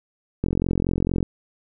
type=click train; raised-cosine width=3 ms; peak=-9 dBFS; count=36; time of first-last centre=0.44-1.228 s; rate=44.4 Hz; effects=none